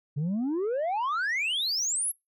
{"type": "exponential sweep", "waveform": "sine", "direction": "up", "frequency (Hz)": [137.1, 11560], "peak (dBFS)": -23, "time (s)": [0.16, 2.12], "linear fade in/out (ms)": 20, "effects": ["noise-tail reverb RT60 0.2 s tail -26 dB re dry", "tanh soft clip ceiling -25 dBFS"]}